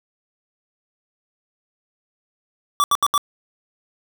square tone bursts, 1156 Hz, D6, 28 cents flat, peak -15 dBFS, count 4, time 2.8-3.178 s, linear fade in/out 0 ms, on 39 ms, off 74 ms, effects none

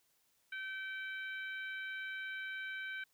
harmonic tone, 771 Hz, G5, 29 cents flat, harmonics 2 / 3 / 4 / 5, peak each -41 / -47 / -53 / -57 dBFS, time 0.52-3.04 s, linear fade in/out 5 ms, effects white hiss -75 dBFS RMS until 3.13 s

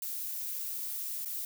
violet noise with dropouts, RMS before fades -37 dBFS, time 0.02-1.45 s, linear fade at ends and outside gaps 2 ms, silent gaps 1.249-1.257 s, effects none

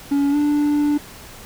triangle tone with pitch glide, 282.4 to 293.7 Hz, C#4 to D4, +32 to 0 cents, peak -13 dBFS, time 0.11-0.98 s, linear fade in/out 10 ms, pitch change +68 cents, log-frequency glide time 0.31-0.36 s, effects pink hiss -40 dBFS RMS until 1.45 s

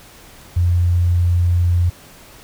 sine tone, 87.6 Hz, F2, 6 cents sharp, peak -12 dBFS, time 0.56-1.9 s, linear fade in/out 10 ms, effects pink hiss -43 dBFS RMS until 2.43 s

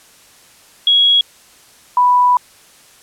sine tone pair in turn, 3322 / 987.6 Hz, G#7 / B5, 0 / 0 cents, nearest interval octave + major sixth, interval 2100 cents, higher first, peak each -8 dBFS, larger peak neither, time 0.87-1.21 / 1.97-2.37 s, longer second, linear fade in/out 2 ms, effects white hiss -46 dBFS RMS until 3.02 s + low-pass 11000 Hz 12 dB/octave

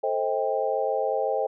sine chord, A half-diminished seventh, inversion none, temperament just, 440 / 528 / 633.6 / 792 Hz, A4 / C5 / Eb5 / G5, 0 / +16 / +31 / +18 cents, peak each -29 / -27 / -29 / -29 dBFS, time 0.03-1.47 s, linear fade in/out 10 ms, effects none

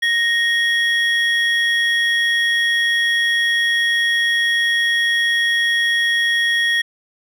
triangle tone pair together, 1864.7 / 3323 Hz, A#6 / G#7, 0 / 0 cents, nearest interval minor seventh, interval 1000 cents, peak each -14 / -19 dBFS, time 0.02-6.82 s, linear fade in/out 10 ms, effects none

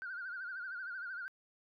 sine tone with vibrato, 1480 Hz, F#6, in tune, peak -39 dBFS, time 0.02-1.28 s, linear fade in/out 0 ms, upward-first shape sine, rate 13 Hz, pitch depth 100 cents each way, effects tanh soft clip ceiling -35 dBFS

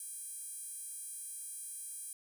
sawtooth tone with high-pass filter, 802 Hz, G5, 39 cents sharp, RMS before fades -45 dBFS, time 0-2.13 s, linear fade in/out 2 ms, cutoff 9600 Hz, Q 5.1, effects none

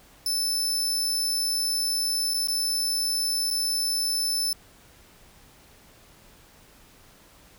sawtooth tone with dropouts, 5274 Hz, E8, in tune, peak -21 dBFS, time 0.26-4.53 s, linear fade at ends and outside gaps 2 ms, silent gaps 2.338-2.342 / 2.473-2.483 / 3.504-3.509 s, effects pink hiss -54 dBFS RMS until 7.58 s

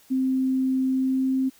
sine tone with pitch glide, 261.6 to 263.3 Hz, C4 to C4, 0 to +11 cents, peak -20 dBFS, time 0.1-1.5 s, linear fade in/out 20 ms, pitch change +11 cents, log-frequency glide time 0.88-1.37 s, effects white hiss -56 dBFS RMS until 1.59 s

